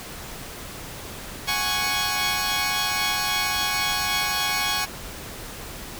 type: chord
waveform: 10% pulse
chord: F# suspended second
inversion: none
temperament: equal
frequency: 740 / 830.6 / 1108.7 Hz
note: F#5 / G#5 / C#6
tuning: 0 / 0 / 0 cents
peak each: -22 / -18 / -17 dBFS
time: 1.47-4.86 s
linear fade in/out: 20 ms
effects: pink hiss -37 dBFS RMS until 5.99 s